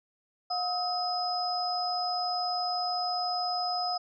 sine tone cluster, 721 / 1274 / 5060 Hz, F#5 / D#6 / D#8, -45 / +41 / +28 cents, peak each -30 / -38 / -32 dBFS, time 0.5-3.98 s, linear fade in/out 10 ms, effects none

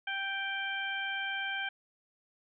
harmonic tone, 784 Hz, G5, in tune, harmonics 1 / 2 / 3 / 4, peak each -41 / -35 / -39 / -40 dBFS, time 0.07-1.69 s, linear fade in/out 5 ms, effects none

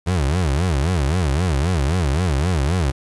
30% pulse tone with vibrato, 79 Hz, D#2, 27 cents sharp, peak -14 dBFS, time 0.06-2.92 s, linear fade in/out 20 ms, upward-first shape sine, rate 3.8 Hz, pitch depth 290 cents each way, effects resampled to 24000 Hz + 8-bit

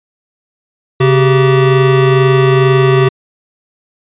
square tone pair together, 135.6 / 384.6 Hz, C#3 / G4, -38 / -33 cents, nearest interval octave + tritone, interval 1805 cents, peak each -10 dBFS, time 1-3.09 s, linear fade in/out 10 ms, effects resampled to 8000 Hz

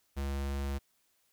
square tone, 69.3 Hz, C#2, in tune, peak -33 dBFS, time 0.16-0.79 s, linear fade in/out 20 ms, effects white hiss -73 dBFS RMS until 1.32 s

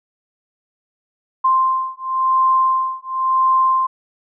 sine beating tone pair, 1046.5 / 1047.45 Hz, C6 / C6, 0 / +2 cents, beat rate 0.95 Hz, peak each -17 dBFS, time 1.44-3.87 s, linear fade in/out 10 ms, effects none

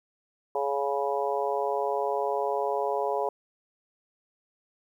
harmonic tone, 140 Hz, C#3, 18 cents sharp, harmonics 3 / 4 / 5 / 6 / 7, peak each -30 / -31 / -32 / -33 / -33 dBFS, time 0.55-3.29 s, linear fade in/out 2 ms, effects 10-bit

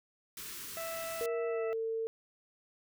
white band-stop noise, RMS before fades -44 dBFS, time 0.37-1.26 s, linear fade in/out 2 ms, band 470 to 1000 Hz, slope 48 dB/octave
harmonic tone, 659.3 Hz, E5, in tune, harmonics 1 / 2 / 3 / 4, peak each -39 / -45 / -49 / -51 dBFS, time 0.77-1.73 s, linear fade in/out 0 ms
sine tone with pitch glide, 466.2 to 450.1 Hz, A#4 to A4, 0 to +39 cents, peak -32 dBFS, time 1.21-2.07 s, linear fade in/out 0 ms, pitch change -61 cents, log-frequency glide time 1.47-1.65 s
effects none

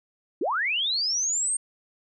sine linear sweep, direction up, 269.1 to 8720 Hz, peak -23 dBFS, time 0.41-1.57 s, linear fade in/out 5 ms, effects none

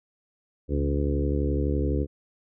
harmonic tone with a mistuned harmonic, 71.8 Hz, D2, 39 cents flat, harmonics 1 / 2 / 3 / 4 / 5 / 6 / 7, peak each -25 / -31 / -35 / -30 / -33 / -33 / -35 dBFS, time 0.68-2.07 s, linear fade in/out 50 ms, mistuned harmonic 2, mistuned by -36 cents, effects none

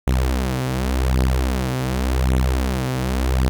sawtooth beating tone pair, 63.8 / 64.68 Hz, C2 / C2, -43 / -19 cents, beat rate 0.88 Hz, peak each -17 / -16 dBFS, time 0.07-3.49 s, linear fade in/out 0 ms, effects none

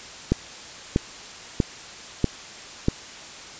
click train, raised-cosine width 3 ms, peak -5 dBFS, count 5, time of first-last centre 0.32-2.884 s, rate 1.56 Hz, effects white hiss -40 dBFS RMS until 3.59 s + resampled to 16000 Hz

